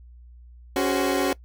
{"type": "tone cluster", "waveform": "30% pulse", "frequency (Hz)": [278.8, 373.3, 413.6, 522], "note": ["C#4", "F#4", "G#4", "C5"], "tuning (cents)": [10, 15, -7, -4], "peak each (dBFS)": [-22, -22, -29, -27], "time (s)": [0.76, 1.33], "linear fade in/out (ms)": 2, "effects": ["noise-tail reverb RT60 0.1 s tail -21 dB re dry", "added 60 Hz sine -44 dBFS peak until 1.44 s"]}